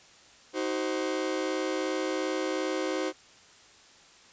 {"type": "chord", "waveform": "40% pulse", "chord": "C diminished", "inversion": "first", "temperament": "just", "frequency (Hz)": [314, 376.7, 523.3], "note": ["Eb4", "Gb4", "C5"], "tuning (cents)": [16, 31, 0], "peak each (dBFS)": -32, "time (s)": [0.53, 3.13], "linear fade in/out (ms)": 50, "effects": ["white hiss -55 dBFS RMS until 4.32 s", "resampled to 16000 Hz"]}